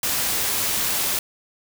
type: noise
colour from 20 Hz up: white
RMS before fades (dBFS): -23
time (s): 0.03-1.19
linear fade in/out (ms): 2
effects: none